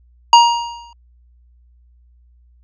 square tone with exponential decay, 943 Hz, A#5, 20 cents sharp, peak -3 dBFS, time 0.33-0.93 s, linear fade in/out 2 ms, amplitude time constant 130 ms, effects added 60 Hz sine -48 dBFS peak until 2.63 s + resampled to 16000 Hz

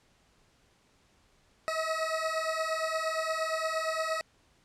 20% pulse beating tone pair, 635 / 643.6 Hz, D#5 / E5, +35 / -42 cents, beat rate 8.6 Hz, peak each -28 / -27 dBFS, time 1.68-4.21 s, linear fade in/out 0 ms, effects pink hiss -66 dBFS RMS until 4.64 s + low-pass 8000 Hz 12 dB/octave

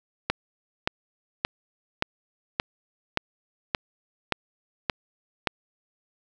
click train, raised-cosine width 0.3 ms, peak -6 dBFS, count 10, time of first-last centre 0.3-5.472 s, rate 1.74 Hz, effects none

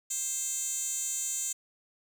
10% pulse tone with high-pass filter, 525 Hz, C5, 6 cents sharp, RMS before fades -33 dBFS, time 0.1-1.53 s, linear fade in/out 10 ms, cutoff 6800 Hz, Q 4.1, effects none

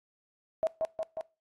sine tone with echo, 643 Hz, E5, 43 cents flat, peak -24 dBFS, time 0.63-0.67 s, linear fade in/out 0 ms, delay 180 ms, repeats 3, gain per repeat -3 dB, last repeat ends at 1.21 s, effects noise-tail reverb RT60 0.3 s tail -21 dB re dry + AAC 32 kbps

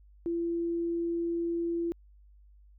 sine tone, 338.8 Hz, E4, 48 cents sharp, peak -28 dBFS, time 0.26-1.92 s, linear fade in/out 0 ms, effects added 50 Hz sine -54 dBFS peak until 2.78 s

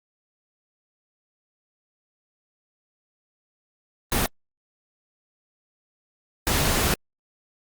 pink noise bursts at uneven times, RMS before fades -22 dBFS, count 2, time 4.12-4.26 / 6.47-6.94 s, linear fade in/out 0 ms, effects Opus 32 kbps

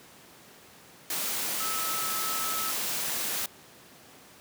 sine tone in noise, 1300 Hz, E6, 24 cents flat, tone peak -34 dBFS, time 1.6-2.71 s, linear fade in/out 2 ms, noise white, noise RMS -31 dBFS, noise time 1.1-3.46 s, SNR -6 dB, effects pink hiss -52 dBFS RMS until 4.4 s + high-pass 150 Hz 12 dB/octave

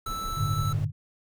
square tone, 1318.5 Hz, E6, in tune, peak -32 dBFS, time 0.06-0.73 s, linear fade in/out 5 ms
brown noise, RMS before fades -37 dBFS, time 0.06-0.85 s, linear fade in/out 5 ms
sine chord, G suspended second, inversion none, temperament just, 98 / 110.25 / 147 Hz, G2 / A2 / D3, 0 / +4 / +2 cents, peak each -29 dBFS, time 0.35-0.92 s, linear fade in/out 50 ms
effects none

